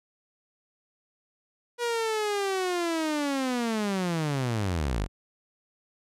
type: linear sweep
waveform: sawtooth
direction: down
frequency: 483.8 to 41.2 Hz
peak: -22 dBFS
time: 1.78-5.08 s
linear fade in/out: 50 ms
effects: low-pass 10000 Hz 12 dB/octave